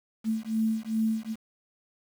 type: beating tone pair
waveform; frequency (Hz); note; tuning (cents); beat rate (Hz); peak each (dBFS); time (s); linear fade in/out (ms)
sine; 220 / 222.5; A3 / A3; 0 / +20; 2.5; -28; 0.24-1.36; 50
effects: 8-bit